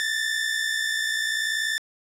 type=tone pair together; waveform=sawtooth; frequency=1745 / 1805.5 Hz; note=A6 / A6; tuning=-15 / +44 cents; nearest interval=minor second; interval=59 cents; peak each=-23 dBFS; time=0-1.78 s; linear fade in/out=0 ms; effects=low-pass 10000 Hz 12 dB/octave + 9-bit